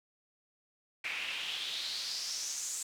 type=noise with band-pass filter sweep; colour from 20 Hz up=pink; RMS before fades=-38 dBFS; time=1.04-2.83 s; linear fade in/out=5 ms; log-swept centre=2300 to 7700 Hz; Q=4.2; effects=none